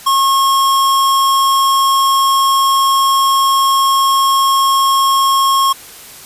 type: tone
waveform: square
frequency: 1085 Hz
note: C#6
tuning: 37 cents flat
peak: -10 dBFS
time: 0.06-5.73 s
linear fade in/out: 10 ms
effects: white hiss -35 dBFS RMS until 6.25 s + resampled to 32000 Hz